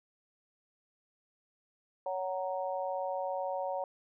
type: harmonic tone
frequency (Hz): 186.2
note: F#3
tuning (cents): +11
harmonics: 3 / 4 / 5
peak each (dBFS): -35 / -37 / -39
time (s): 2.06-3.84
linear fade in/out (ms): 2
effects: none